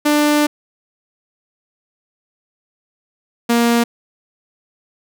sawtooth tone pair in turn, 296.5 / 235.3 Hz, D4 / A#3, +17 / +16 cents, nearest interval major third, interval 401 cents, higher first, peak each -8 dBFS, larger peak neither, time 0.05-0.47 / 3.49-3.84 s, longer first, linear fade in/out 10 ms, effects none

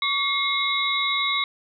sine tone cluster, 1128 / 2155 / 3477 / 3822 Hz, C#6 / C#7 / A7 / A#7, +30 / -49 / -21 / +43 cents, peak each -27 / -25 / -31 / -25 dBFS, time 0.02-1.44 s, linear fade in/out 2 ms, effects none

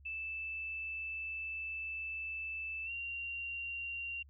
sine tone with pitch glide, 2637 to 2763 Hz, E7 to F7, 0 to -19 cents, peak -38 dBFS, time 0.05-4.23 s, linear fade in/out 10 ms, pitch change +81 cents, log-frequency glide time 2.85-2.91 s, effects added 70 Hz sine -56 dBFS peak until 4.29 s

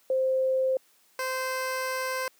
sine / 15% pulse tone pair in turn, 523.3 / 518.5 Hz, C5 / C5, 0 / -16 cents, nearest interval unison, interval 16 cents, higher first, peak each -22 dBFS, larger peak neither, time 0.1-0.77 / 1.19-2.28 s, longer second, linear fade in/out 2 ms, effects white hiss -63 dBFS RMS until 2.39 s + high-pass 200 Hz 12 dB/octave

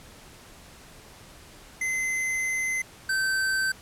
square tone pair in turn, 2054 / 1547.2 Hz, C7 / G6, -33 / -23 cents, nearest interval perfect fourth, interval 490 cents, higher first, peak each -26 / -24 dBFS, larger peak second, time 1.81-2.82 / 3.09-3.72 s, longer first, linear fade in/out 5 ms, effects pink hiss -49 dBFS RMS until 3.81 s + low-pass 12000 Hz 12 dB/octave

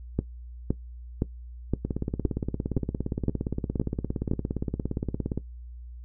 two click trains, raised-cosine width 3 ms, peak -15 / -11 dBFS, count 62 / 9, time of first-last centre 1.85-5.376 / 0.19-4.314 s, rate 17.3 / 1.94 Hz, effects noise-tail reverb RT60 0.1 s tail -17 dB re dry + added 60 Hz sine -39 dBFS peak until 6.04 s

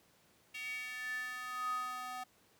square tone with high-pass filter sweep, 250.8 Hz, B3, 27 cents sharp, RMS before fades -41 dBFS, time 0.54-2.24 s, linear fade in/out 10 ms, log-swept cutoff 2500 to 910 Hz, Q 8.6, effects pink hiss -68 dBFS RMS until 2.59 s + high-pass 100 Hz 12 dB/octave

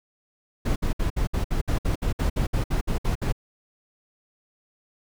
brown noise bursts, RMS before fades -23 dBFS, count 16, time 0.65-3.325 s, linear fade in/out 10 ms, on 110 ms, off 61 ms, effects none

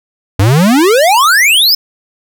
square exponential sweep, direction up, 91 to 5370 Hz, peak -6 dBFS, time 0.39-1.75 s, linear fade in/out 5 ms, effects none

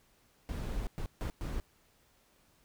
brown noise bursts at uneven times, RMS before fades -36 dBFS, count 4, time 0.49-0.87 / 0.98-1.06 / 1.21-1.3 / 1.41-1.6 s, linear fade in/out 0 ms, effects pink hiss -68 dBFS RMS until 2.64 s

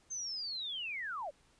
sine linear sweep, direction down, 6330 to 513 Hz, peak -37 dBFS, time 0.1-1.31 s, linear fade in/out 20 ms, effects pink hiss -68 dBFS RMS until 1.59 s + resampled to 22050 Hz

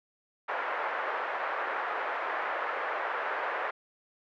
white band-pass noise, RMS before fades -33 dBFS, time 0.48-3.71 s, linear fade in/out 10 ms, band 480 to 1700 Hz, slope 24 dB/octave, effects none

